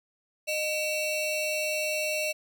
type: ring-modulated tone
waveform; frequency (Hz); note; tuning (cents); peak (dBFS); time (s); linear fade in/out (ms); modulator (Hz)
40% pulse; 1655; G#6; -6; -23; 0.47-2.33; 20; 1040
effects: none